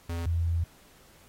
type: tone pair in turn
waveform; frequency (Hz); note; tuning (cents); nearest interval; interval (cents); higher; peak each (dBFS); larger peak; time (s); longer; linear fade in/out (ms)
square / sine; 84.6 / 83.97; E2 / E2; +45 / +33; unison; 12; first; -31 / -24; second; 0.09-0.26 / 0.26-0.64; second; 5
effects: pink hiss -58 dBFS RMS until 1.28 s + AAC 48 kbps